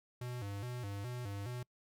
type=tone with vibrato; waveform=square; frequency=111.3 Hz; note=A2; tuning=20 cents sharp; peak=-40 dBFS; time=0.21-1.63 s; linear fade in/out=5 ms; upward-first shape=square; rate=2.4 Hz; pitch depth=180 cents each way; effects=noise-tail reverb RT60 0.1 s tail -26 dB re dry + MP3 96 kbps